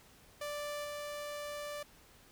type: tone with level steps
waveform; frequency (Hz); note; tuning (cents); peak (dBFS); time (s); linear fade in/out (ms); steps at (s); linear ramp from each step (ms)
sawtooth; 587.3; D5; 0; -34 / -36; 0.41-1.83; 5; 0.84; 10
effects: pink hiss -61 dBFS RMS until 2.31 s